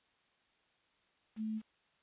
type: tone with quantisation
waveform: sine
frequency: 218 Hz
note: A3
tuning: 16 cents flat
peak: -35 dBFS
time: 1.36-1.62 s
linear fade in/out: 50 ms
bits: 10
effects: white hiss -73 dBFS RMS until 2.02 s + resampled to 8000 Hz